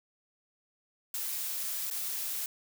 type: noise with dropouts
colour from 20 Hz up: blue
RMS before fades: -35 dBFS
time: 1.14-2.46 s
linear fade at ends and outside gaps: 2 ms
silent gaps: 1.902-1.91 s
effects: none